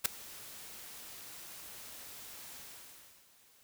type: noise with ADSR envelope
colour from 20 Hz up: white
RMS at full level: -26 dBFS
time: 0.04-3.29 s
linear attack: 16 ms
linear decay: 5 ms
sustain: -23 dB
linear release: 720 ms
effects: white hiss -64 dBFS RMS until 3.63 s